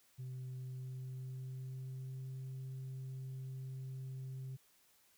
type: tone with pitch glide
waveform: sine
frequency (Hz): 128.5 to 131.5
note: C3 to C3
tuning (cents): -31 to +9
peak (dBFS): -40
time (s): 0.18-4.57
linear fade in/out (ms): 20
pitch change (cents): +40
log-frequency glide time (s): 0.54-2.45
effects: tanh soft clip ceiling -41 dBFS + white hiss -70 dBFS RMS until 5.17 s